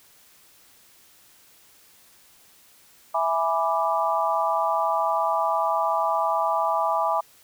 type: chord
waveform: sine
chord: E dominant seventh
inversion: none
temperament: equal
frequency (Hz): 659.3 / 830.6 / 987.8 / 1174.7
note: E5 / G#5 / B5 / D6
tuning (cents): 0 / 0 / 0 / 0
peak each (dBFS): -26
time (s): 3.14-7.21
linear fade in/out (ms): 10
effects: white hiss -55 dBFS RMS until 7.43 s